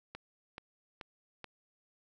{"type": "click train", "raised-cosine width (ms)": 0.3, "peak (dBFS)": -27, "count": 4, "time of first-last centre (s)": [0.15, 1.443], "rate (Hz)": 2.32, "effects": []}